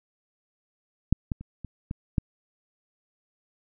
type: clicks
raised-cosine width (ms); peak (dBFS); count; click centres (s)
5; -6 / -15 / -27 / -24 / -19 / -10; 6; 1.126 / 1.318 / 1.41 / 1.647 / 1.911 / 2.182
effects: none